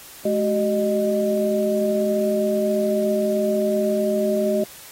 sine tone cluster, 213.1 / 380.5 / 614 Hz, G#3 / F#4 / D#5, +45 / +48 / -23 cents, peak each -23 / -23 / -21 dBFS, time 0.25-4.64 s, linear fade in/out 5 ms, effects white hiss -42 dBFS RMS until 4.91 s + AAC 48 kbps

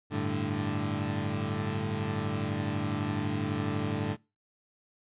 20% pulse chord, G suspended second, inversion none, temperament equal, 98 / 110 / 146.83 Hz, G2 / A2 / D3, 0 / 0 / 0 cents, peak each -29 dBFS, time 0.1-4.17 s, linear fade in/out 50 ms, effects noise-tail reverb RT60 0.3 s tail -25 dB re dry + resampled to 8000 Hz

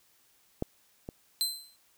clicks, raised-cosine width 2 ms, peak -16 / -25 dBFS, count 2, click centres 0.624 / 1.089 s
sawtooth tone with exponential decay, 4087 Hz, C8, 41 cents flat, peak -21 dBFS, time 1.41-1.76 s, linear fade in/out 0 ms, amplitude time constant 76 ms
effects white hiss -66 dBFS RMS until 1.97 s

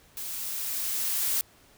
blue noise with level ramp, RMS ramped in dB -36 to -26 dBFS, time 0.17-1.41 s, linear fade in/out 0 ms, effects pink hiss -58 dBFS RMS until 1.77 s

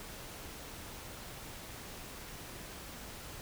silence, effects pink hiss -47 dBFS RMS until 3.41 s

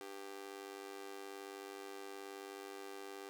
sawtooth tone with amplitude modulation, 393.7 Hz, G4, 8 cents sharp, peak -39 dBFS, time 0.01-3.29 s, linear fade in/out 0 ms, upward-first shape sine, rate 98.9 Hz, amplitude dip 95%, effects none

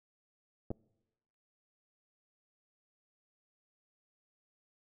clicks, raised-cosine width 2 ms, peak -25 dBFS, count 2, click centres 0.705 / 0.714 s, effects noise-tail reverb RT60 1.0 s tail -25 dB re dry

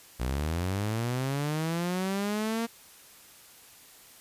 sawtooth linear sweep, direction up, 58.27 to 233.1 Hz, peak -24 dBFS, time 0.19-2.67 s, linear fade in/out 20 ms, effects white hiss -53 dBFS RMS until 4.2 s + resampled to 32000 Hz

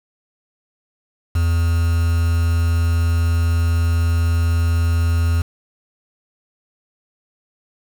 triangle tone with quantisation, 84 Hz, E2, 33 cents sharp, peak -12 dBFS, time 1.35-5.42 s, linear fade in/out 5 ms, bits 5, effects none

